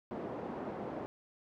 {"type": "band-pass noise", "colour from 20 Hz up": "pink", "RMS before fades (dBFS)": -41, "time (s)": [0.11, 1.06], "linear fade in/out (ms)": 0, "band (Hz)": [240, 730], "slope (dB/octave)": 12, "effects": []}